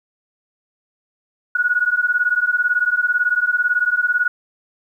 sine beating tone pair, 1451 / 1469 Hz, F#6 / F#6, -34 / -13 cents, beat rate 18 Hz, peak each -18 dBFS, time 1.55-4.28 s, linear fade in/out 5 ms, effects 9-bit

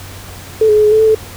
sine tone with pitch steps, 438.8 / 423 / 425.5 / 421.8 / 435.3 / 440 / 436.3 Hz, A4 / G#4 / G#4 / G#4 / A4 / A4 / A4, -5 / +32 / +42 / +27 / -19 / 0 / -15 cents, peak -6 dBFS, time 0.61-1.149 s, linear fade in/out 5 ms, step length 77 ms, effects added 93 Hz sine -33 dBFS peak until 1.36 s + pink hiss -33 dBFS RMS until 1.36 s

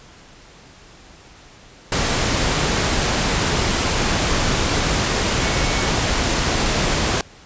sine tone in noise, 2217 Hz, C#7, in tune, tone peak -30 dBFS, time 5.41-5.89 s, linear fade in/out 2 ms, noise pink, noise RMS -19 dBFS, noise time 1.92-7.21 s, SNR -14 dB, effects pink hiss -45 dBFS RMS until 7.45 s + resampled to 16000 Hz

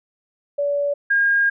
sine tone pair in turn, 573 / 1620.7 Hz, D5 / G#6, -43 / -43 cents, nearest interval octave + tritone, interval 1800 cents, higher second, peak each -18 / -14 dBFS, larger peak second, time 0.58-0.94 / 1.1-1.5 s, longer second, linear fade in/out 10 ms, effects none

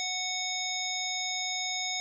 harmonic tone with a mistuned harmonic, 739 Hz, F#5, 2 cents flat, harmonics 1 / 3 / 5 / 7 / 9, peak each -39 / -36 / -35 / -38 / -36 dBFS, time 0-2 s, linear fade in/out 0 ms, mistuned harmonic 7, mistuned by +19 cents, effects 11-bit

